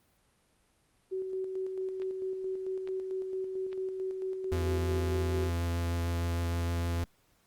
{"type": "tone with tremolo", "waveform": "sine", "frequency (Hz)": 377.6, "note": "F#4", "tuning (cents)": 35, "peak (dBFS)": -31, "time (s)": [1.11, 5.5], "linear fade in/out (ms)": 20, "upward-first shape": "square", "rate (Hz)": 4.5, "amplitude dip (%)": 35}
{"type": "click train", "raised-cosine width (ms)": 0.3, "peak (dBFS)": -32, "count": 5, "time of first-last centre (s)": [2.02, 5.439], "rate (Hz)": 1.17}
{"type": "tone with vibrato", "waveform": "45% pulse", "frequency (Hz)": 85.3, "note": "F2", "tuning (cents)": -40, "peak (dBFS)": -29, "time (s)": [4.52, 7.04], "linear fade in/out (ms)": 0, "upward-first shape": "triangle", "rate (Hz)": 6.5, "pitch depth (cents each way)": 11}
{"effects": ["pink hiss -69 dBFS RMS until 7.46 s", "Opus 32 kbps"]}